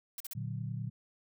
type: noise bursts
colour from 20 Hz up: blue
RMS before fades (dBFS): -41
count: 3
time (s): 0.18-0.333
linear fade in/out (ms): 2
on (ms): 23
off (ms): 42
type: chord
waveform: sine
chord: Bb augmented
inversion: none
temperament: equal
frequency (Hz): 116.54 / 146.83 / 185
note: Bb2 / D3 / F#3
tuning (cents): 0 / 0 / 0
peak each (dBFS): -37 / -40 / -43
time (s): 0.35-0.9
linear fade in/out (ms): 10
effects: none